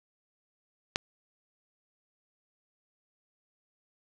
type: click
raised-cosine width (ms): 0.2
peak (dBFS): -9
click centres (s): 0.959
effects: none